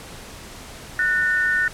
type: tone pair together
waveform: sine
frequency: 1480 / 1813.6 Hz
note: F#6 / A#6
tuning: 0 / -48 cents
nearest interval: major third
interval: 352 cents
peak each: -20 dBFS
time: 0.99-1.68 s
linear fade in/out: 2 ms
effects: pink hiss -39 dBFS RMS until 1.73 s + low-pass 11000 Hz 12 dB/octave